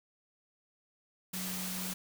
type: tone in noise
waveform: sine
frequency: 185 Hz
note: F#3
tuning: in tune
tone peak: -40 dBFS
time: 1.33-1.94 s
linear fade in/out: 10 ms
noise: white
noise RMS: -39 dBFS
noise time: 1.33-1.94 s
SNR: -4 dB
effects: none